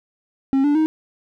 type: tone with pitch steps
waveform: triangle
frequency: 270 / 291.1 / 313.8 Hz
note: C#4 / D4 / D#4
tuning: -45 / -15 / +15 cents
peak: -12 dBFS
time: 0.53-0.86 s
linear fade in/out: 0 ms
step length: 110 ms
effects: none